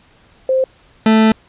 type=tone pair in turn; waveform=sine / 40% pulse; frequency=523.3 / 220 Hz; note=C5 / A3; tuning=0 / 0 cents; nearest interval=octave + minor third; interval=1500 cents; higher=first; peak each=-11 / -7 dBFS; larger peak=second; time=0.49-0.64 / 1.06-1.32 s; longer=second; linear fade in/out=2 ms; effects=pink hiss -50 dBFS RMS until 1.48 s + resampled to 8000 Hz